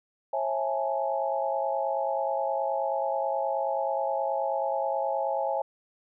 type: chord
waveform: sine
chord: A major seventh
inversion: first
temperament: equal with one note detuned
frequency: 542.3 / 659.3 / 830.6 / 880 Hz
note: C#5 / E5 / G#5 / A5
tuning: -38 / 0 / 0 / 0 cents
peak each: -30 / -31 / -30 / -36 dBFS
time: 0.33-5.62 s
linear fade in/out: 5 ms
effects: none